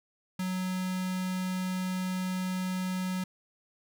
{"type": "tone with notch filter", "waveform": "square", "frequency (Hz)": 185, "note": "F#3", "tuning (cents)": 0, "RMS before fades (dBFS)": -32, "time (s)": [0.39, 3.24], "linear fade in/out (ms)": 5, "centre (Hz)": 470, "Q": 1, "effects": []}